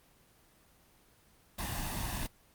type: noise with comb filter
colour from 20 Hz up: pink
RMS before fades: -36 dBFS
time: 1.58-2.27 s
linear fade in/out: 10 ms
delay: 1.1 ms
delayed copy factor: +0.75
effects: pink hiss -64 dBFS RMS until 2.54 s + Opus 24 kbps